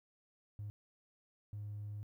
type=tone bursts at uneven times; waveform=triangle; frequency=103.83 Hz; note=G#2; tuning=in tune; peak=-38 dBFS; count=2; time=0.59-0.7 / 1.53-2.03 s; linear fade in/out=0 ms; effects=tanh soft clip ceiling -38 dBFS + 13-bit